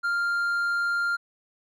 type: tone with hard clipping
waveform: sine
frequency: 1396.9 Hz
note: F6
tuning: in tune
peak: -24 dBFS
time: 0.03-1.17 s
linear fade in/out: 20 ms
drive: 3 dB
effects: none